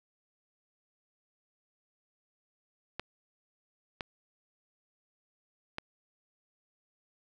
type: clicks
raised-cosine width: 0.3 ms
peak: -19 dBFS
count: 3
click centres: 2.996 / 4.008 / 5.784 s
effects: none